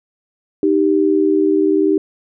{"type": "tone pair together", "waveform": "sine", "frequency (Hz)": [310, 390.6], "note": ["D#4", "G4"], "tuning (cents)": [-6, -6], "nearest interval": "major third", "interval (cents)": 400, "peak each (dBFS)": -14, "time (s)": [0.63, 1.98], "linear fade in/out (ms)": 2, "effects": []}